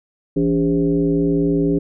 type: tone with frequency modulation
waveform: sine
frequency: 285 Hz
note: C#4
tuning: 48 cents sharp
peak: -14 dBFS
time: 0.36-1.79 s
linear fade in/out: 10 ms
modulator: 118 Hz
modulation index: 1.2
effects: none